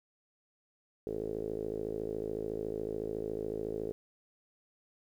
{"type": "tone with low-pass filter", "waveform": "5% pulse", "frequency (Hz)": 53.9, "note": "A1", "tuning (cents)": -35, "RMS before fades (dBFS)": -37, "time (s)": [1.07, 3.92], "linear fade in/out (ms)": 0, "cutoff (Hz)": 430, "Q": 5.8, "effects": ["11-bit"]}